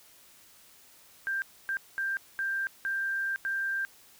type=tone bursts at uneven times; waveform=sine; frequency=1582 Hz; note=G6; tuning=15 cents sharp; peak=-28 dBFS; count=6; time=1.27-1.42 / 1.69-1.77 / 1.98-2.17 / 2.39-2.67 / 2.85-3.36 / 3.45-3.85 s; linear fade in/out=0 ms; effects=white hiss -57 dBFS RMS until 4.19 s